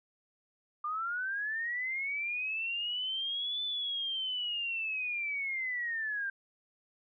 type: linear two-way sweep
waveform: sine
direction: up then down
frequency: 1188 to 3520 to 1571 Hz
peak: -32 dBFS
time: 0.84-6.3 s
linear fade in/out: 5 ms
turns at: 3.63 s
effects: none